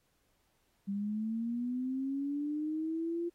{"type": "linear sweep", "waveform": "sine", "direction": "up", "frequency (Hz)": [196, 346.1], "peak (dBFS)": -32, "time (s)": [0.87, 3.3], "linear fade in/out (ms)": 20, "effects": ["pink hiss -75 dBFS RMS until 3.34 s", "AAC 48 kbps"]}